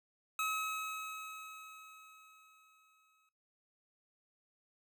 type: tone with exponential decay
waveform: 25% pulse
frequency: 1281 Hz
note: E6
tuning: 50 cents flat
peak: -29 dBFS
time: 0.39-3.29 s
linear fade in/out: 2 ms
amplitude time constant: 630 ms
effects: noise-tail reverb RT60 0.4 s tail -22 dB re dry